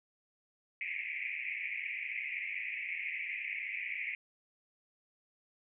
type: band-pass noise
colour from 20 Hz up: white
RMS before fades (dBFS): -39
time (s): 0.81-4.15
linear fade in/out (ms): 2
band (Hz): 2000 to 2500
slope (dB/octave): 96
effects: none